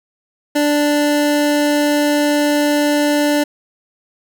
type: tone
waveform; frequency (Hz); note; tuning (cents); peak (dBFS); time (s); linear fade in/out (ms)
25% pulse; 293.7; D4; 0; -9; 0.55-3.44; 10
effects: none